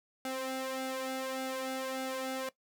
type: tone with flanger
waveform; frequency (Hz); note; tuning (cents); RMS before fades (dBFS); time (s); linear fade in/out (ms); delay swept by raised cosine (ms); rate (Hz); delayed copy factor
sawtooth; 262.3; C4; +4; -37; 0.25-2.49; 2; 1.4 to 2.4; 1.7; +0.75
effects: noise-tail reverb RT60 0.1 s tail -18 dB re dry